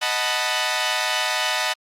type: chord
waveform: 10% pulse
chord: B dominant seventh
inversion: first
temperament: equal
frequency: 622.3 / 740 / 880 / 987.8 Hz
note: D#5 / F#5 / A5 / B5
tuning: 0 / 0 / 0 / 0 cents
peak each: -18 dBFS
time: 0.01-1.74 s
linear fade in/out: 20 ms
effects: low-pass 10000 Hz 12 dB/octave + Opus 48 kbps